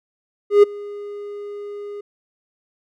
triangle tone with ADSR envelope, 410 Hz, G#4, 22 cents flat, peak -3 dBFS, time 0.5-2.01 s, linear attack 130 ms, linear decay 12 ms, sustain -24 dB, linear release 7 ms, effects none

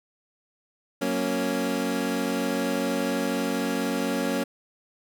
25% pulse chord, F# major, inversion none, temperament equal, 185 / 233.1 / 277.2 Hz, F#3 / A#3 / C#4, 0 / 0 / 0 cents, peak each -28 / -25 / -24 dBFS, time 1.01-4.44 s, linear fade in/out 10 ms, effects none

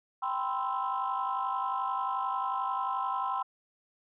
sine chord, C major seventh, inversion second, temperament equal with one note detuned, 784 / 995.2 / 1046.5 / 1318.5 Hz, G5 / B5 / C6 / E6, 0 / +13 / 0 / 0 cents, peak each -34 / -34 / -32 / -36 dBFS, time 0.22-3.43 s, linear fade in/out 10 ms, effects tanh soft clip ceiling -22 dBFS

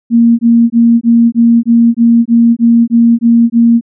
sine tone bursts, 233.1 Hz, A#3, in tune, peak -3 dBFS, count 12, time 0.1-3.811 s, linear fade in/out 50 ms, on 290 ms, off 21 ms, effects none

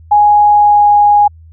sine tone with pitch glide, 830.6 to 825.8 Hz, G#5 to G#5, 0 to -10 cents, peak -4 dBFS, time 0.11-1.28 s, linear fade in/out 10 ms, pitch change -10 cents, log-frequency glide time 0.51-0.89 s, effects added 81 Hz sine -35 dBFS peak until 1.52 s

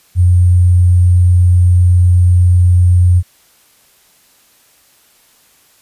sine tone with sample-and-hold, 89.2 Hz, F2, 37 cents sharp, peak -5 dBFS, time 0.15-3.23 s, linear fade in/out 50 ms, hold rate 8820 Hz, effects white hiss -50 dBFS RMS until 5.81 s + resampled to 32000 Hz

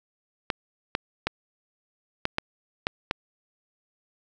clicks, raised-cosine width 0.3 ms, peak -8 dBFS, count 7, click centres 0.502 / 0.951 / 1.27 / 2.254 / 2.384 / 2.869 / 3.111 s, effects none

